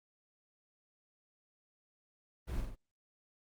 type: noise with echo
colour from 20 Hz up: brown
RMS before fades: -37 dBFS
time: 2.47-2.62 s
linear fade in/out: 20 ms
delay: 46 ms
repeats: 3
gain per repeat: -4 dB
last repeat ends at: 2.758 s
effects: Opus 24 kbps